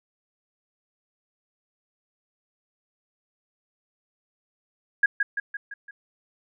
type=tone with echo; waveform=sine; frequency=1641 Hz; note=G#6; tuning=21 cents flat; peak=-14 dBFS; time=5.03-5.06 s; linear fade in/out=5 ms; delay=170 ms; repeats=5; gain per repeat=-5 dB; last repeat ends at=5.91 s; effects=none